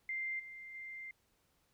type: tone with level steps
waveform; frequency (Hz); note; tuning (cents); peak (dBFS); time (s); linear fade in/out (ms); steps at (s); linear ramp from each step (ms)
sine; 2093; C7; 0; -36 / -47 / -44; 0.09-1.11; 2; 0.39 / 0.74; 10
effects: pink hiss -75 dBFS RMS until 1.73 s